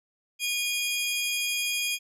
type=tone pair together; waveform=sawtooth; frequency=2445 / 3264 Hz; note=D#7 / G#7; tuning=-31 / -31 cents; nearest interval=perfect fourth; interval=500 cents; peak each=-25 / -27 dBFS; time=0.39-1.99 s; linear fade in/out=50 ms; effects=resampled to 32000 Hz

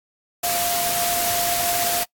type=tone in noise; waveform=sine; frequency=698.5 Hz; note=F5; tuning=in tune; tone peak=-24 dBFS; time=0.43-2.04 s; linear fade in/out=10 ms; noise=white; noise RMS=-23 dBFS; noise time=0.43-2.04 s; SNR=-4 dB; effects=noise-tail reverb RT60 0.1 s tail -23 dB re dry + AAC 64 kbps

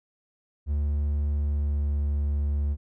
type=tone with pitch glide; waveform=triangle; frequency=73 to 72.33 Hz; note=D2 to D2; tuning=-10 to -26 cents; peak=-21 dBFS; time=0.66-2.77 s; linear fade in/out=50 ms; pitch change=-16 cents; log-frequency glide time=1.36-1.91 s; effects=none

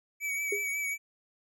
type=tone with vibrato; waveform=square; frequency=2275 Hz; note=C#7; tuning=44 cents sharp; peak=-31 dBFS; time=0.2-0.98 s; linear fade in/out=50 ms; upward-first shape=triangle; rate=5.5 Hz; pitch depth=36 cents each way
type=tone with exponential decay; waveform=sine; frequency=407.3 Hz; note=G#4; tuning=34 cents flat; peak=-26 dBFS; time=0.52-0.68 s; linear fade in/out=5 ms; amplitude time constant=33 ms
effects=none

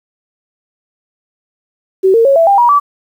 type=tone with pitch steps; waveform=sine; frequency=380.4 / 457.6 / 550.5 / 662.3 / 796.8 / 958.5 / 1153.2 Hz; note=F#4 / A#4 / C#5 / E5 / G5 / A#5 / D6; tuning=+48 / -32 / -12 / +8 / +28 / +48 / -32 cents; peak=-5 dBFS; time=2.03-2.8 s; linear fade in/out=20 ms; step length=110 ms; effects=7-bit

